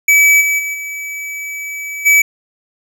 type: tone with level steps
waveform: square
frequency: 2292 Hz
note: D7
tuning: 43 cents flat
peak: -7 / -13 / -19 / -23 / -7 dBFS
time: 0.08-2.22 s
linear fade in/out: 5 ms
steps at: 0.4 / 0.58 / 0.73 / 2.05 s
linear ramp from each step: 20 ms
effects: none